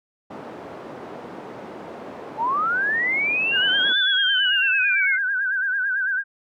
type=band-pass noise; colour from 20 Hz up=white; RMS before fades=-37 dBFS; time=0.3-3.93 s; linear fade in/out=10 ms; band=200 to 650 Hz; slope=12 dB/octave
type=linear two-way sweep; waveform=sine; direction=up then down; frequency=843 to 3520 to 2068 Hz; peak=-19 dBFS; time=2.37-5.19 s; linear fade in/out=50 ms; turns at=3.98 s
type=tone with vibrato; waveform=sine; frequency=1557 Hz; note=G6; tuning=12 cents flat; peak=-20 dBFS; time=3.51-6.24 s; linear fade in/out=50 ms; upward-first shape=sine; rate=9 Hz; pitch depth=85 cents each way
effects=none